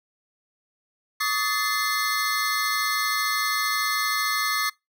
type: tone cluster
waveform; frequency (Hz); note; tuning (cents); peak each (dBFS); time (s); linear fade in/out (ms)
square; 1135 / 1248 / 1745 / 2075 / 4320; C#6 / D#6 / A6 / C7 / C#8; +41 / +5 / -15 / -15 / -45; -30; 1.2-4.7; 10
effects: noise-tail reverb RT60 0.2 s tail -24 dB re dry